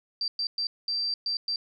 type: tone bursts at uneven times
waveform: sine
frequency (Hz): 4692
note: D8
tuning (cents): -2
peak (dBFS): -26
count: 6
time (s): 0.21-0.28 / 0.39-0.47 / 0.58-0.67 / 0.88-1.14 / 1.26-1.37 / 1.48-1.56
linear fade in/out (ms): 2
effects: none